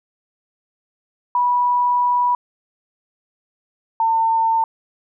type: tone pair in turn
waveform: sine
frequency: 978 / 902.3 Hz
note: B5 / A5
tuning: -17 / +43 cents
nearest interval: minor second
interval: 140 cents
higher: first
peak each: -14 dBFS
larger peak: neither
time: 1.35-2.35 / 4-4.64 s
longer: first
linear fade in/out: 2 ms
effects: none